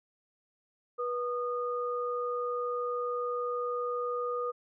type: tone pair together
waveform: sine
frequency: 486.9 / 1227 Hz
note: B4 / D#6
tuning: -25 / -25 cents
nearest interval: octave + major third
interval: 1600 cents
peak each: -32 / -34 dBFS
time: 0.98-4.52 s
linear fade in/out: 20 ms
effects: none